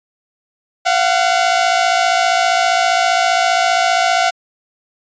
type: tone pair together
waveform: sawtooth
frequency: 689 / 744.1 Hz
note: F5 / F#5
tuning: -24 / +10 cents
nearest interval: minor second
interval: 134 cents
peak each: -11 dBFS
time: 0.85-4.31 s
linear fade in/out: 20 ms
effects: resampled to 16000 Hz